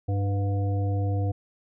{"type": "harmonic tone with a mistuned harmonic", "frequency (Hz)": 99, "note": "G2", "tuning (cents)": 18, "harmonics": [1, 3, 5, 7], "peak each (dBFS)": [-23, -35, -36, -38], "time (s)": [0.08, 1.32], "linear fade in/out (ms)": 10, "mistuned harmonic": 7, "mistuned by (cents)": 53, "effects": []}